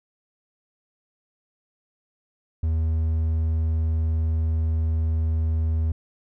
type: tone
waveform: triangle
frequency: 80.1 Hz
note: E2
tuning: 49 cents flat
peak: -18 dBFS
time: 2.63-5.92 s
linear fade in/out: 5 ms
effects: none